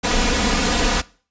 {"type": "noise with comb filter", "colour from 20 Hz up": "pink", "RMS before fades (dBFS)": -18, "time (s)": [0.03, 1.02], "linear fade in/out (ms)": 20, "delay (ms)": 4.1, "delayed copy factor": 0.8, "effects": ["noise-tail reverb RT60 0.4 s tail -20 dB re dry", "resampled to 16000 Hz"]}